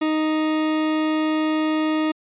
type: tone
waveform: 40% pulse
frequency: 311.1 Hz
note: D#4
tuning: in tune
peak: -18 dBFS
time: 0.01-2.12 s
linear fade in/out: 10 ms
effects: resampled to 8000 Hz